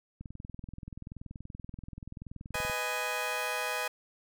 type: click train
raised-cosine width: 5 ms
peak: -30 dBFS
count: 53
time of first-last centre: 0.21-2.698 s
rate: 20.9 Hz
type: chord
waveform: 15% pulse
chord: G# minor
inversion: first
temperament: just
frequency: 498.4 / 623 / 830.6 Hz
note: B4 / D#5 / G#5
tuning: +16 / +2 / 0 cents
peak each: -30 dBFS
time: 2.54-3.88 s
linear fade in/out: 5 ms
effects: none